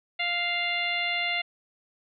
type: harmonic tone with a mistuned harmonic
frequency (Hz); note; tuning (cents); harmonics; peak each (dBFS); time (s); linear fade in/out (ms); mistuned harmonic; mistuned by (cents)
698.5; F5; 0; 1 / 2 / 3 / 4 / 5 / 6; -34 / -40 / -28 / -31 / -35 / -40; 0.19-1.42; 10; 6; -29
effects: none